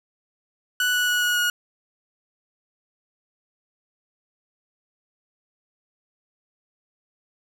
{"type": "tone with pitch steps", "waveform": "30% pulse", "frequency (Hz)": [1480, 1471.5, 1463, 1454.6, 1446.2], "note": ["F#6", "F#6", "F#6", "F#6", "F#6"], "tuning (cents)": [0, -10, -20, -30, -40], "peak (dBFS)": -17, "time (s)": [0.8, 1.5], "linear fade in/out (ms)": 2, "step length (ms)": 140, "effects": []}